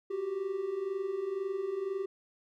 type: tone pair together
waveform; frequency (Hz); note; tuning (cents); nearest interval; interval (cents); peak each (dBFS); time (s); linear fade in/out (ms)
triangle; 370 / 392; F#4 / G4; 0 / 0; minor second; 100; -36 / -31; 0.1-2.06; 10
effects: none